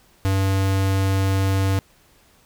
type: tone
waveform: square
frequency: 96.6 Hz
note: G2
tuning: 25 cents flat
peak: -18 dBFS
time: 0.25-1.79 s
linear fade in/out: 0 ms
effects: pink hiss -56 dBFS RMS until 2.45 s